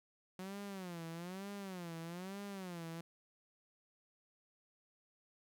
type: tone with vibrato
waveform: sawtooth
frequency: 182.2 Hz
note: F#3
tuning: 26 cents flat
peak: -40 dBFS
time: 0.39-3.01 s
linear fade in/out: 2 ms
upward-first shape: sine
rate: 1.1 Hz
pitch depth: 180 cents each way
effects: 13-bit